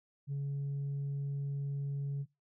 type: tone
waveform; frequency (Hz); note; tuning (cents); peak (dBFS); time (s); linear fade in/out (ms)
sine; 140.4; C#3; +22; -31; 0.27-2.26; 50
effects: noise-tail reverb RT60 0.2 s tail -21 dB re dry + tanh soft clip ceiling -32 dBFS